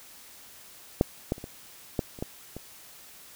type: clicks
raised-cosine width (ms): 2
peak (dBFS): -6 / -12 / -30 / -24 / -12 / -29 / -17 / -24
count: 8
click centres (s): 1.011 / 1.321 / 1.381 / 1.441 / 1.992 / 2.189 / 2.225 / 2.566
effects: white hiss -50 dBFS RMS until 3.35 s